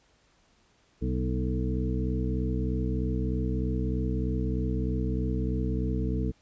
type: harmonic tone with a mistuned harmonic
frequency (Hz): 63.2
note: B1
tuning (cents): +41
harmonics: 1 / 2 / 3 / 4 / 5 / 7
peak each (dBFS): -29 / -32 / -34 / -35 / -36 / -37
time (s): 1.01-6.32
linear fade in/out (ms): 20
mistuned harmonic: 4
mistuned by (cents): -45
effects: pink hiss -65 dBFS RMS until 6.41 s + resampled to 16000 Hz